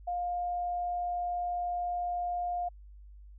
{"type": "tone", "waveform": "sine", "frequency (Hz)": 707, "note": "F5", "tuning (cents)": 21, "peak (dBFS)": -30, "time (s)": [0.07, 2.69], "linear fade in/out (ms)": 10, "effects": ["added 50 Hz sine -48 dBFS peak until 3.38 s"]}